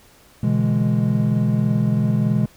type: chord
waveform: triangle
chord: E dominant seventh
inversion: second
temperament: equal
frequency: 123.47 / 146.83 / 164.81 / 207.7 Hz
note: B2 / D3 / E3 / G#3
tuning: 0 / 0 / 0 / 0 cents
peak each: -18 / -22 / -22 / -18 dBFS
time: 0.43-2.46 s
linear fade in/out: 5 ms
effects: pink hiss -51 dBFS RMS until 2.56 s